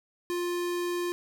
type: tone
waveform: square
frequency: 351.1 Hz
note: F4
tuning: 9 cents sharp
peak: -29 dBFS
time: 0.3-1.12 s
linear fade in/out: 0 ms
effects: none